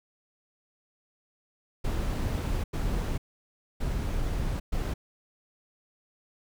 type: noise bursts at uneven times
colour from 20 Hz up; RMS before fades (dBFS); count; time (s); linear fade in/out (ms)
brown; -29; 4; 1.84-2.64 / 2.73-3.18 / 3.8-4.6 / 4.72-4.94; 10
effects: none